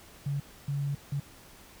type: tone bursts at uneven times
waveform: sine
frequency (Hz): 141.5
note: C#3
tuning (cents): +36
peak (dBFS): -28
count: 3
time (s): 0.26-0.4 / 0.68-0.95 / 1.12-1.2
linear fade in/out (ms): 5
effects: pink hiss -53 dBFS RMS until 1.8 s